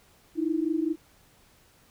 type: tone pair together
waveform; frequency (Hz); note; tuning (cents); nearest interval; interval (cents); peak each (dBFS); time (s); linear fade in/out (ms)
sine; 307.8 / 332.6; D#4 / E4; -19 / +16; minor second; 135; -27; 0.35-0.96; 50
effects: pink hiss -60 dBFS RMS until 1.9 s